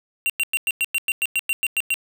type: tone bursts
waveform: square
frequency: 2760 Hz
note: F7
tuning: 21 cents flat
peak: -19 dBFS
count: 13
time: 0.26-1.941 s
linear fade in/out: 0 ms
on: 37 ms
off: 100 ms
effects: none